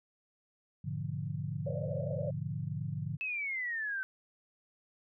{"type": "chord", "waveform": "sine", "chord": "G# diminished seventh", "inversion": "none", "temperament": "equal", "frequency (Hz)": [103.83, 123.47, 146.83, 174.61], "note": ["G#2", "B2", "D3", "F3"], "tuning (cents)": [0, 0, 0, 0], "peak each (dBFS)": [-40, -42, -37, -42], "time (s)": [0.84, 3.17], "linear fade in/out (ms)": 10}
{"type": "band-pass noise", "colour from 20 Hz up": "pink", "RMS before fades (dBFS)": -39, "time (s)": [1.66, 2.31], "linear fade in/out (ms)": 5, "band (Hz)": [510, 610], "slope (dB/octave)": 96}
{"type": "exponential sweep", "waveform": "sine", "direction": "down", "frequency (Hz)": [2629, 1521], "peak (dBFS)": -33, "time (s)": [3.21, 4.03], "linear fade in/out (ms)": 0}
{"effects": []}